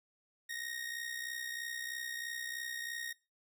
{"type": "tone with amplitude modulation", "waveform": "sawtooth", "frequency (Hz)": 1864.7, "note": "A#6", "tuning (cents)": 0, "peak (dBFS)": -33, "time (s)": [0.49, 3.13], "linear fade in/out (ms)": 10, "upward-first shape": "sine", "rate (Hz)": 63.1, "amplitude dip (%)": 60, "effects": ["noise-tail reverb RT60 0.3 s tail -22 dB re dry"]}